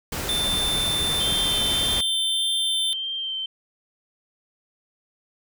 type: noise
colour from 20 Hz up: pink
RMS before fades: -29 dBFS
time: 0.12-2.01 s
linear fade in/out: 5 ms
type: tone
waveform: square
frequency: 3557 Hz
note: A7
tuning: 18 cents sharp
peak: -23 dBFS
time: 0.29-2.93 s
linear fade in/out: 0 ms
type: tone with vibrato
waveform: sine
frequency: 3136 Hz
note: G7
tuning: in tune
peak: -26 dBFS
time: 1.2-3.46 s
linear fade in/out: 5 ms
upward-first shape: sine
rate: 1.7 Hz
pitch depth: 17 cents each way
effects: none